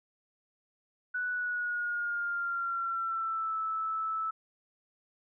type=tone with pitch glide; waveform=sine; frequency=1480 to 1310.9 Hz; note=F#6 to E6; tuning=0 to -10 cents; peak=-30 dBFS; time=1.14-4.31 s; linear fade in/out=10 ms; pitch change=-210 cents; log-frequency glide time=1.3-3.57 s; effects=none